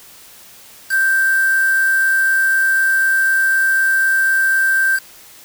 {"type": "tone with quantisation", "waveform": "sine", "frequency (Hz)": 1568, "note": "G6", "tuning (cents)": 0, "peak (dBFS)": -12, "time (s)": [0.89, 5], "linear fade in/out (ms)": 50, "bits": 4, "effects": ["white hiss -42 dBFS RMS until 5.44 s"]}